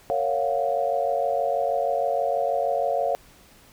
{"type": "chord", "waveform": "sine", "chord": "Gb major seventh", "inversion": "first", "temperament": "just", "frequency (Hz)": [462.5, 555, 693.7, 740], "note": ["Bb4", "Db5", "F5", "Gb5"], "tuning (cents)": [-14, 2, -12, 0], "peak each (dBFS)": [-30, -25, -25, -30], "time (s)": [0.1, 3.15], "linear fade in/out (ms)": 0, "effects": ["pink hiss -53 dBFS RMS until 3.72 s"]}